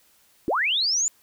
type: linear sweep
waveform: sine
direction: up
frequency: 253.8 to 7150 Hz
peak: -20 dBFS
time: 0.48-1.08 s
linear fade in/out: 0 ms
effects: white hiss -60 dBFS RMS until 1.22 s